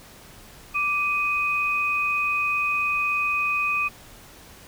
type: tone pair together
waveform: sine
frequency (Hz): 1174.7 / 2502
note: D6 / D#7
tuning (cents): 0 / +9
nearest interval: octave + minor second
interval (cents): 1309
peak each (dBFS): -27 / -22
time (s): 0.74-3.89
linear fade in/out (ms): 20
effects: pink hiss -47 dBFS RMS until 4.67 s